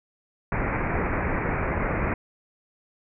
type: low-pass noise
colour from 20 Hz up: pink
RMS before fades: -26 dBFS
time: 0.52-2.14 s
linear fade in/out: 2 ms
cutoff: 2400 Hz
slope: 96 dB/octave
effects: none